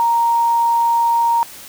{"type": "tone", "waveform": "sine", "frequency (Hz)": 932.3, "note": "A#5", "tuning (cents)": 0, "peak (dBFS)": -12, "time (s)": [0, 1.43], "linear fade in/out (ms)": 0, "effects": ["white hiss -37 dBFS RMS until 1.68 s"]}